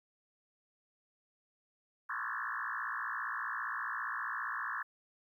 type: tone with frequency modulation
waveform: sine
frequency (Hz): 1394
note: F6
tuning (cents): -4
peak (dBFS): -35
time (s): 2.09-4.83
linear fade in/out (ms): 10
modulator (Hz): 57.5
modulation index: 6.5
effects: 12-bit